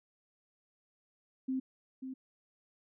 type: tone with echo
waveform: sine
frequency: 261.6 Hz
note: C4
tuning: in tune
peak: -31 dBFS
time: 1.48-1.6 s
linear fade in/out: 10 ms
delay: 540 ms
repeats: 1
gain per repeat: -8 dB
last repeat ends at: 2.14 s
effects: none